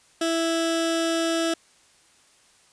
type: tone with notch filter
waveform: 15% pulse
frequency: 330 Hz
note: E4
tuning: 2 cents sharp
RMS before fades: -24 dBFS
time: 0.21-1.54 s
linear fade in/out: 5 ms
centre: 1000 Hz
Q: 1.6
effects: white hiss -58 dBFS RMS until 2.72 s + resampled to 22050 Hz